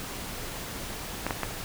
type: clicks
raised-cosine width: 0.5 ms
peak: -12 dBFS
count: 3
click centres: 1.266 / 1.308 / 1.433 s
effects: pink hiss -37 dBFS RMS until 1.64 s